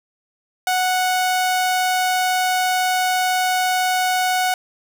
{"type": "tone", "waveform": "sawtooth", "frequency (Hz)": 738, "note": "F#5", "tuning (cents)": -5, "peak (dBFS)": -13, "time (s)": [0.67, 4.54], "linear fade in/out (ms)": 2, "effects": []}